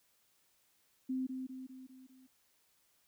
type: tone with echo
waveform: sine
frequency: 259.6 Hz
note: C4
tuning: 13 cents flat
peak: -33 dBFS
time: 1.09-1.27 s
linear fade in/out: 10 ms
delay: 200 ms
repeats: 5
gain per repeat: -5 dB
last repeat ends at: 2.27 s
effects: white hiss -73 dBFS RMS until 3.07 s